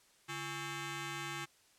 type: ring-modulated tone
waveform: 10% pulse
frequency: 485 Hz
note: B4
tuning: 31 cents flat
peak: -28 dBFS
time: 0.28-1.46 s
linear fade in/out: 20 ms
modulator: 628 Hz
effects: white hiss -67 dBFS RMS until 1.78 s + low-pass 10000 Hz 12 dB/octave